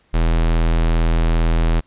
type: tone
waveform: square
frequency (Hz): 41.2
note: E1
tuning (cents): 0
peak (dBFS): -14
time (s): 0.13-1.81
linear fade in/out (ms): 20
effects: pink hiss -59 dBFS RMS until 1.86 s + resampled to 8000 Hz